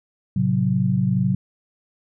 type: chord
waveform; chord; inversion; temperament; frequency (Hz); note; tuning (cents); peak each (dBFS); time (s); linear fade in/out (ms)
sine; F# diminished; first; just; 111 / 133.2 / 185; A2 / C3 / F#3; +16 / +31 / 0; -24 / -21 / -20; 0.36-1.35; 5
effects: none